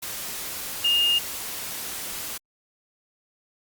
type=tone in noise; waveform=sine; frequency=2832 Hz; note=F7; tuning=23 cents sharp; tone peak=-18 dBFS; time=0.84-1.19 s; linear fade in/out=10 ms; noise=white; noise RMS=-33 dBFS; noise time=0.02-2.38 s; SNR=+12 dB; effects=Opus 48 kbps